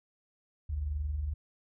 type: tone pair together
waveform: sine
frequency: 52.57 / 74.4 Hz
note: G#1 / D2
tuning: +22 / +23 cents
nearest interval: tritone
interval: 601 cents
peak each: -40 / -31 dBFS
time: 0.69-1.34 s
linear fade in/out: 10 ms
effects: none